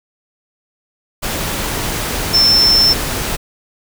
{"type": "tone in noise", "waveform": "sine", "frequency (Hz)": 5340, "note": "E8", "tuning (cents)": 22, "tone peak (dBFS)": -8, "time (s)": [2.33, 2.94], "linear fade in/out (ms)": 20, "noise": "pink", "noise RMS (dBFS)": -20, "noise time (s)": [1.22, 3.37], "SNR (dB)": 9, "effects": []}